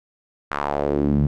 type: tone with band-pass filter sweep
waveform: sawtooth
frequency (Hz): 72.1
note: D2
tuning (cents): -31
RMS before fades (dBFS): -21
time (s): 0.51-1.27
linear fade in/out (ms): 5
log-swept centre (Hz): 1400 to 150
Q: 2.4
effects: none